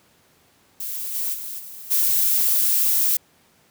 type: noise with level steps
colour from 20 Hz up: violet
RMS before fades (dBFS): -29 / -25 / -32 / -38 / -19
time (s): 0.8-3.17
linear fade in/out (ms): 5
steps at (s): 1.14 / 1.33 / 1.58 / 1.9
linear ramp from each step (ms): 20
effects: pink hiss -58 dBFS RMS until 3.7 s + high-pass 100 Hz 12 dB/octave